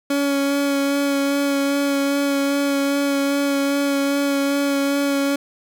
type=tone with vibrato; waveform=30% pulse; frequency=280.4 Hz; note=C#4; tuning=20 cents sharp; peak=-15 dBFS; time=0.1-5.36 s; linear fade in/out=5 ms; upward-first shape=sine; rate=2.5 Hz; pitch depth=14 cents each way; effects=none